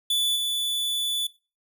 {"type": "tone with level steps", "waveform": "45% pulse", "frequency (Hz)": 3470, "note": "A7", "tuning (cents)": -25, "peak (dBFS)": [-21, -24], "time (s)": [0.1, 1.27], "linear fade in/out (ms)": 5, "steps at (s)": 0.35, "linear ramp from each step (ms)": 20, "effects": ["noise-tail reverb RT60 0.3 s tail -20 dB re dry"]}